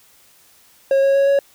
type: tone with pitch steps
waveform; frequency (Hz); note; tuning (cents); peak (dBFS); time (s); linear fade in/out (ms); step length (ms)
triangle; 544 / 548.4 / 552.9 / 557.4; C#5 / C#5 / C#5 / C#5; -33 / -19 / -5 / +9; -10; 0.91-1.39; 2; 120
effects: white hiss -52 dBFS RMS until 1.54 s